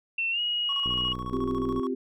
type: tone with pitch glide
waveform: sine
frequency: 2699 to 2893 Hz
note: E7 to F#7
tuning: +40 to -40 cents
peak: -25 dBFS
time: 0.18-1.13 s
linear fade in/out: 5 ms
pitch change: +120 cents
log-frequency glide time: 0.31-0.4 s
type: tone with tremolo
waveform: triangle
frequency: 1108.7 Hz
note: C#6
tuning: in tune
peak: -31 dBFS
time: 0.69-1.87 s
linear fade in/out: 2 ms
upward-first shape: square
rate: 14 Hz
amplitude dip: 70%
type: click train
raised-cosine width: 3 ms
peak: -24 dBFS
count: 59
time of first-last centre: 0.86-1.795 s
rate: 62 Hz
type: chord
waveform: sine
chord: C suspended fourth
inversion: none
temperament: equal with one note detuned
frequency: 259.7 / 349.2 / 392 Hz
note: C4 / F4 / G4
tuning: -13 / 0 / 0 cents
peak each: -29 / -34 / -31 dBFS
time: 1.32-1.95 s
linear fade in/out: 10 ms
effects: none